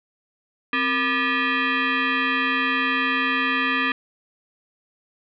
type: tone with frequency modulation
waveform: sine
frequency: 264.3 Hz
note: C4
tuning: 18 cents sharp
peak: -19 dBFS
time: 0.73-3.92 s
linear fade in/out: 2 ms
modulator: 730 Hz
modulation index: 3.5
effects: none

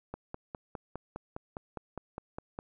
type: click train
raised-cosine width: 1 ms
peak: -24 dBFS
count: 13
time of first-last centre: 0.14-2.589 s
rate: 4.9 Hz
effects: none

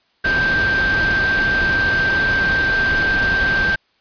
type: tone in noise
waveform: sine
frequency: 1569 Hz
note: G6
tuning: 1 cent sharp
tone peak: -15 dBFS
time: 0.24-3.76 s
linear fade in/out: 10 ms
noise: pink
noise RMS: -23 dBFS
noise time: 0.24-3.76 s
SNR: +5 dB
effects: white hiss -61 dBFS RMS until 4 s + resampled to 11025 Hz

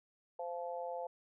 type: harmonic tone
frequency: 173 Hz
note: F3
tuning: 16 cents flat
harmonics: 3 / 4 / 5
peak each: -41 / -43 / -45 dBFS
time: 0.39-1.07 s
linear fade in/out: 5 ms
effects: none

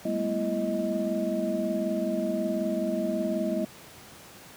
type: tone cluster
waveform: sine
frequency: 198.3 / 217 / 242.3 / 334.5 / 627 Hz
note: G3 / A3 / B3 / E4 / D#5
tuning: +20 / -24 / -33 / +25 / +13 cents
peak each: -32 / -33 / -33 / -32 / -30 dBFS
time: 0.05-3.65 s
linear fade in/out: 5 ms
effects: pink hiss -48 dBFS RMS until 4.56 s + high-pass 100 Hz 12 dB/octave

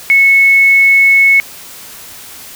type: tone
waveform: sine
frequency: 2200 Hz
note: C#7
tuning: 14 cents flat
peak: -4 dBFS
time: 0.1-1.4 s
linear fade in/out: 0 ms
effects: white hiss -32 dBFS RMS until 2.55 s

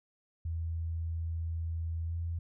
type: tone with pitch glide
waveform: sine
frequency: 82.41 to 84.09 Hz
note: E2 to E2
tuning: 0 to +35 cents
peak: -32 dBFS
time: 0.45-2.39 s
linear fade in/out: 5 ms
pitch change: +35 cents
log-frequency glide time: 2.06-2.14 s
effects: none

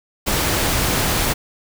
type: noise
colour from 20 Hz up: pink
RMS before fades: -19 dBFS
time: 0.26-1.34 s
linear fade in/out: 20 ms
effects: none

